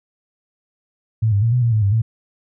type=tone with pitch steps; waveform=sine; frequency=110.8 / 100.6 / 115.1 / 124.3 / 117.2 / 108.4 / 99.3 / 112.4 Hz; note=A2 / G2 / A#2 / B2 / A#2 / A2 / G2 / A2; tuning=+13 / +45 / -22 / +12 / +10 / -25 / +23 / +37 cents; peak=-13 dBFS; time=1.22-2.02 s; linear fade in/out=10 ms; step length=100 ms; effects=none